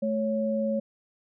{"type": "tone pair together", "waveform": "sine", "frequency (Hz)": [217.3, 554.4], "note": ["A3", "C#5"], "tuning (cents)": [-21, 0], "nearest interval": "octave + major third", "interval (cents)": 1621, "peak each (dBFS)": -27, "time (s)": [0.02, 0.8], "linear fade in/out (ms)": 10, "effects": []}